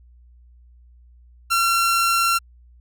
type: tone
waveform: sawtooth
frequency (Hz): 1364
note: F6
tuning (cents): -41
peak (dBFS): -13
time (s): 1.5-2.39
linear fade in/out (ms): 20
effects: added 60 Hz sine -47 dBFS peak until 2.8 s